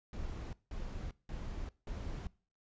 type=noise bursts; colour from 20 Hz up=brown; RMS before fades=-41 dBFS; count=4; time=0.13-2.27 s; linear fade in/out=2 ms; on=400 ms; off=180 ms; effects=noise-tail reverb RT60 0.4 s tail -22 dB re dry + resampled to 16000 Hz